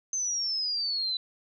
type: exponential sweep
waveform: sine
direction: down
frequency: 6272 to 3970 Hz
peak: -27 dBFS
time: 0.13-1.17 s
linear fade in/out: 2 ms
effects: none